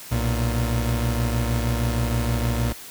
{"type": "tone pair together", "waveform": "30% pulse", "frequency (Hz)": [61.47, 116.54], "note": ["B1", "A#2"], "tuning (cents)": [-7, 0], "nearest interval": "major seventh", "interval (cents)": 1107, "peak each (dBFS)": -21, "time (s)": [0.11, 2.73], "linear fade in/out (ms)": 10, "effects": ["white hiss -40 dBFS RMS until 2.9 s"]}